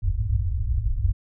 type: low-pass noise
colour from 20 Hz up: white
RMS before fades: -23 dBFS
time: 0.02-1.13 s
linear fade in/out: 20 ms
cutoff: 110 Hz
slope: 96 dB/octave
effects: none